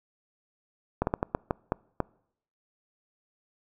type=slowing click train; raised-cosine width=1 ms; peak=-11 dBFS; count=8; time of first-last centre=1.02-2.003 s; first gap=51 ms; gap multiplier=1.33; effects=noise-tail reverb RT60 0.7 s tail -26 dB re dry